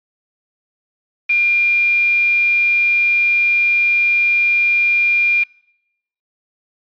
sine tone with quantisation, 2400 Hz, D7, 37 cents sharp, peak -12 dBFS, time 1.29-5.44 s, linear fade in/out 10 ms, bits 4, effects noise-tail reverb RT60 0.8 s tail -25 dB re dry + resampled to 11025 Hz

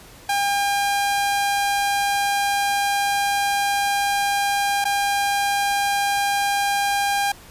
sawtooth tone with dropouts, 804 Hz, G5, 44 cents sharp, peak -15 dBFS, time 0.29-7.32 s, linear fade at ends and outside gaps 5 ms, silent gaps 4.843-4.852 s, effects pink hiss -45 dBFS RMS until 7.5 s + resampled to 32000 Hz

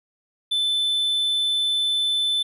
triangle tone, 3520 Hz, A7, in tune, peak -18 dBFS, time 0.51-2.43 s, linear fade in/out 10 ms, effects resampled to 32000 Hz

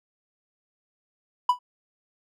triangle tone with exponential decay, 987.8 Hz, B5, in tune, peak -11 dBFS, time 1.49-1.59 s, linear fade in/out 5 ms, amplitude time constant 21 ms, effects none

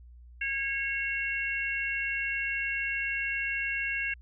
harmonic tone, 547 Hz, C#5, 23 cents flat, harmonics 3 / 4 / 5, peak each -33 / -33 / -33 dBFS, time 0.41-4.14 s, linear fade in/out 5 ms, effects added 60 Hz sine -48 dBFS peak until 4.21 s

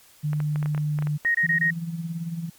sine tone with pitch glide, 150 to 148.96 Hz, D3 to D3, +37 to +25 cents, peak -22 dBFS, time 0.23-1.18 s, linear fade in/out 20 ms, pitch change -12 cents, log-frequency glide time 0.9-1.07 s
clicks, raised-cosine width 0.5 ms, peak -21 dBFS, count 11, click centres 0.332 / 0.403 / 0.559 / 0.628 / 0.659 / 0.748 / 0.778 / 0.988 / 1.024 / 1.071 / 1.249 s
sine tone bursts, 1870 Hz, A#6, 5 cents sharp, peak -18 dBFS, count 4, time 1.25-1.707 s, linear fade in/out 5 ms, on 97 ms, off 23 ms
sine tone with tremolo, 166.5 Hz, E3, 18 cents sharp, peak -25 dBFS, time 1.43-2.5 s, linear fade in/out 10 ms, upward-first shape sine, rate 18 Hz, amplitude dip 60%
effects white hiss -54 dBFS RMS until 2.58 s + MP3 96 kbps

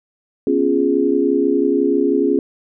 sine chord, C# dominant seventh, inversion third, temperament equal, 246.9 / 277.2 / 349.2 / 415.3 Hz, B3 / C#4 / E#4 / G#4, 0 / 0 / 0 / 0 cents, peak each -23 / -17 / -19 / -18 dBFS, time 0.47-2.39 s, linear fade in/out 2 ms, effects none

